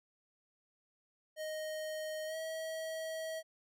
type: tone with pitch glide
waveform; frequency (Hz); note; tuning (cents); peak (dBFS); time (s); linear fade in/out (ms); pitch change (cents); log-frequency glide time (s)
square; 622.3 to 641.3; D#5 to E5; 0 to -48; -39; 1.36-3.43; 50; +52; 2.26-2.36
effects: none